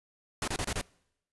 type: noise bursts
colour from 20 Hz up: pink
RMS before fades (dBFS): -32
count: 5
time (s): 0.42-0.813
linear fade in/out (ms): 2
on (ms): 57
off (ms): 27
effects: noise-tail reverb RT60 0.8 s tail -25 dB re dry + resampled to 24000 Hz